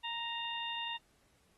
harmonic tone with a mistuned harmonic, 932.3 Hz, A#5, in tune, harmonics 1 / 2 / 3 / 4, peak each -41 / -45 / -40 / -43 dBFS, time 0.03-0.98 s, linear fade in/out 20 ms, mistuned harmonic 4, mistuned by -38 cents, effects pink hiss -71 dBFS RMS until 1.57 s + AAC 32 kbps

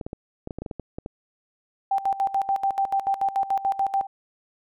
clicks, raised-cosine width 2 ms, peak -19 dBFS, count 12, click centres 0.012 / 0.065 / 0.131 / 0.474 / 0.508 / 0.586 / 0.62 / 0.662 / 0.712 / 0.797 / 0.985 / 1.061 s
sine tone with tremolo, 784 Hz, G5, in tune, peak -19 dBFS, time 1.91-4.07 s, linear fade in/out 5 ms, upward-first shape square, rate 6.9 Hz, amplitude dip 80%
effects none

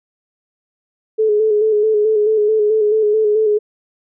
sine tone with vibrato, 427.8 Hz, A4, 49 cents flat, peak -11 dBFS, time 1.18-3.59 s, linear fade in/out 20 ms, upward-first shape square, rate 4.6 Hz, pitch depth 36 cents each way, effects none

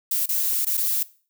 violet noise with dropouts, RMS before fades -23 dBFS, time 0.11-1.03 s, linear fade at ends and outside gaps 5 ms, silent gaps 0.259-0.289 / 0.65-0.666 / 0.771-0.775 s, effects noise-tail reverb RT60 0.4 s tail -19 dB re dry

